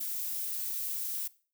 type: noise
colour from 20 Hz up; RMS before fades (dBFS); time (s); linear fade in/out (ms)
violet; -35; 0-1.28; 10
effects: noise-tail reverb RT60 0.4 s tail -20 dB re dry